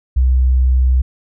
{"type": "tone", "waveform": "sine", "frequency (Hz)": 63.8, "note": "C2", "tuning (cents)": -43, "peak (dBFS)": -9, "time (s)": [0.16, 1.02], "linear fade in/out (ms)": 10, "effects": []}